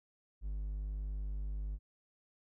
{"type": "tone", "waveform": "triangle", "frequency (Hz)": 50.5, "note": "G#1", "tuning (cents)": -48, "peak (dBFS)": -34, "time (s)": [0.41, 1.79], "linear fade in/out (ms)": 50, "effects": []}